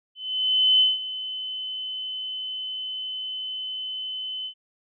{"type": "tone with ADSR envelope", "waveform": "sine", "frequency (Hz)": 3037, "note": "F#7", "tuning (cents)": 44, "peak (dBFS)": -14, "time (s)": [0.15, 4.54], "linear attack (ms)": 650, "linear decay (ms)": 180, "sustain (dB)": -15, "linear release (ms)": 82, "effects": []}